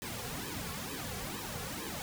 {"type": "noise with flanger", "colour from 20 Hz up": "pink", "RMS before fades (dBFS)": -40, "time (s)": [0.02, 2.02], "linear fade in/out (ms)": 0, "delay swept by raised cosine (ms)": [1.4, 3.3], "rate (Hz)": 2.2, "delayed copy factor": -1, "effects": []}